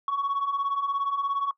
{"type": "beating tone pair", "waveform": "sine", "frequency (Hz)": [1103, 1120], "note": ["C#6", "C#6"], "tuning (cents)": [-9, 18], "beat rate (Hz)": 17, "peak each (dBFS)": [-30, -24], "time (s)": [0.08, 1.51], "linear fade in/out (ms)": 2, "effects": ["noise-tail reverb RT60 0.1 s tail -20 dB re dry", "tanh soft clip ceiling -21 dBFS"]}